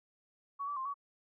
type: tone with pitch steps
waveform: sine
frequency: 1123 / 1156 / 1054 / 1130 Hz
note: C#6 / D6 / C6 / C#6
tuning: +22 / -28 / +12 / +33 cents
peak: -35 dBFS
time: 0.59-0.942 s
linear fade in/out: 20 ms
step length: 88 ms
effects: none